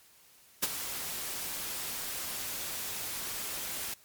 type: noise with ADSR envelope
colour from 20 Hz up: white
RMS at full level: -26 dBFS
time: 0.62-3.94 s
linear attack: 15 ms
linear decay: 30 ms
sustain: -11 dB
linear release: 4 ms
effects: white hiss -60 dBFS RMS until 4.04 s + MP3 96 kbps